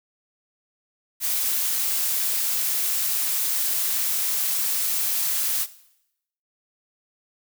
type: noise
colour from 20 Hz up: blue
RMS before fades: -24 dBFS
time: 1.2-5.67 s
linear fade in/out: 50 ms
effects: noise-tail reverb RT60 0.8 s tail -17 dB re dry